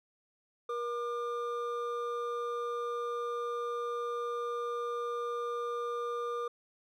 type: tone pair together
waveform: triangle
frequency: 476.2 / 1200 Hz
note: A#4 / D6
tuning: +37 / +37 cents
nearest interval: octave + major third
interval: 1600 cents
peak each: -33 / -35 dBFS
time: 0.69-6.48 s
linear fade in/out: 5 ms
effects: none